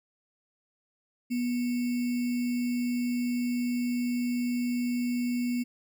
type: tone with sample-and-hold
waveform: sine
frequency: 243.7 Hz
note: B3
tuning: 23 cents flat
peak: -26 dBFS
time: 1.3-5.64 s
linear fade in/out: 20 ms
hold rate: 2450 Hz
effects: none